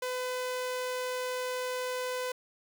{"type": "tone", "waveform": "sawtooth", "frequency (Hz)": 504, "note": "B4", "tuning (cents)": 35, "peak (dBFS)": -28, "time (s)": [0.02, 2.32], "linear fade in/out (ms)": 5, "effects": []}